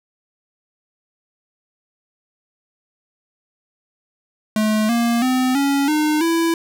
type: tone with pitch steps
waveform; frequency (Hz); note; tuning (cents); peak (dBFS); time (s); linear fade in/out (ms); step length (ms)
square; 215.3 / 234.8 / 256 / 279.2 / 304.5 / 332; A3 / A#3 / C4 / C#4 / D#4 / E4; -37 / +13 / -38 / +13 / -37 / +12; -16; 4.56-6.54; 2; 330
effects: none